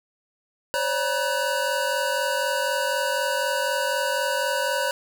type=tone cluster; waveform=square; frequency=532 / 576 / 960 / 1500 Hz; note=C5 / D5 / B5 / F#6; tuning=+29 / -34 / -49 / +23 cents; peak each=-29 dBFS; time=0.74-4.91 s; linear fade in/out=0 ms; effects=none